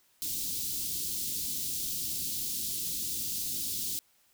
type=band-stop noise; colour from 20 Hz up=white; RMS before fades=-34 dBFS; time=0.22-3.99 s; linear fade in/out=0 ms; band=320 to 3600 Hz; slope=24 dB/octave; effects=white hiss -67 dBFS RMS until 4.33 s